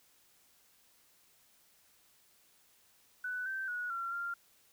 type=tone with pitch steps; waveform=sine; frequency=1492 / 1554 / 1460 / 1368 / 1391 Hz; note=F#6 / G6 / F#6 / F6 / F6; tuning=+14 / -16 / -24 / -36 / -7 cents; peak=-35 dBFS; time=3.24-4.34 s; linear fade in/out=5 ms; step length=220 ms; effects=white hiss -67 dBFS RMS until 4.72 s